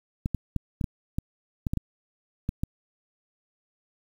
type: clicks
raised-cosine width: 5 ms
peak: -14 dBFS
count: 11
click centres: 0.259 / 0.347 / 0.563 / 0.812 / 0.842 / 1.185 / 1.668 / 1.735 / 1.773 / 2.491 / 2.635 s
effects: 8-bit